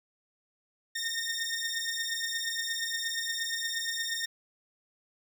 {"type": "beating tone pair", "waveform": "15% pulse", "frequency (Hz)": [1828, 1836.5], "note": ["A#6", "A#6"], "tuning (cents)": [-34, -26], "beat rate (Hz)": 8.5, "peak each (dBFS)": -28, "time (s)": [0.95, 4.26], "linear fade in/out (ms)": 10, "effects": []}